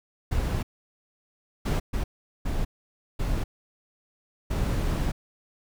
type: noise bursts at uneven times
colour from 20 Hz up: brown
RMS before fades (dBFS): -26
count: 6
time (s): 0.31-0.63 / 1.65-1.8 / 1.93-2.04 / 2.45-2.65 / 3.19-3.44 / 4.5-5.12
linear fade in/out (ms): 10
effects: none